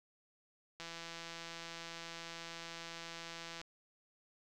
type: click train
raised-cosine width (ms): 0.2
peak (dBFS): -29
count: 471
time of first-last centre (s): 0.8-3.614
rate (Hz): 167
effects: none